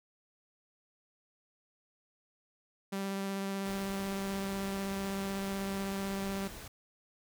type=tone with vibrato; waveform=sawtooth; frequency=195.7 Hz; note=G3; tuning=3 cents flat; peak=-30 dBFS; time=2.92-6.48 s; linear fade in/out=10 ms; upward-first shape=triangle; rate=16 Hz; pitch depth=12 cents each way
type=noise; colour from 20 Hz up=pink; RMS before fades=-47 dBFS; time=3.65-6.68 s; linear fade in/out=5 ms
effects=none